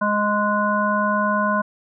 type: harmonic tone with a mistuned harmonic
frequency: 207.7 Hz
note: G#3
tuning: in tune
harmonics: 1 / 3 / 5 / 7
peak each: -23 / -24 / -21 / -24 dBFS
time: 0.01-1.62 s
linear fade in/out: 10 ms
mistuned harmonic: 7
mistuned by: +21 cents
effects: none